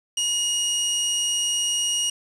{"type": "tone", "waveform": "20% pulse", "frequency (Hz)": 2876, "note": "F#7", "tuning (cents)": -50, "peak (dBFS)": -16, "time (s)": [0.17, 2.1], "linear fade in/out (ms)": 5, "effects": ["resampled to 24000 Hz", "7-bit"]}